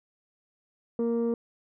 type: tone pair together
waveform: sine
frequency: 233.1 / 466.2 Hz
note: A#3 / A#4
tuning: 0 / 0 cents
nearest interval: octave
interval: 1200 cents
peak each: -25 dBFS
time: 0.99-1.34 s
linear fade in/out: 2 ms
effects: tanh soft clip ceiling -21 dBFS